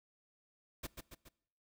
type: noise with echo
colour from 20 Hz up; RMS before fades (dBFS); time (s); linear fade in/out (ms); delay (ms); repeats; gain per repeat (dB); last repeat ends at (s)
pink; -42; 0.83-0.87; 10; 140; 3; -5; 1.29
effects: noise-tail reverb RT60 0.7 s tail -22 dB re dry